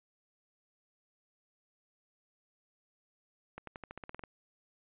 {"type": "accelerating click train", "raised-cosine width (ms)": 0.5, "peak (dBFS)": -28, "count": 11, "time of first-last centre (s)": [3.58, 4.238], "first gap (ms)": 93, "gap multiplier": 0.92, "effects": ["resampled to 8000 Hz"]}